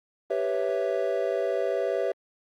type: chord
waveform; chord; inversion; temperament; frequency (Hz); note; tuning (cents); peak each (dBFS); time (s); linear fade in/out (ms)
triangle; C# half-diminished seventh; second; equal; 392 / 493.9 / 554.4 / 659.3; G4 / B4 / C#5 / E5; 0 / 0 / 0 / 0; -28; 0.3-2.12; 5
effects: Opus 32 kbps